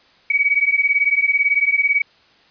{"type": "beating tone pair", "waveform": "sine", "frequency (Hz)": [2256, 2274], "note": ["C#7", "C#7"], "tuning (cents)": [30, 44], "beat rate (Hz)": 18, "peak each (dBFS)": -17, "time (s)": [0.3, 2.02], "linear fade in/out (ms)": 5, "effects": ["white hiss -53 dBFS RMS until 2.5 s", "resampled to 11025 Hz"]}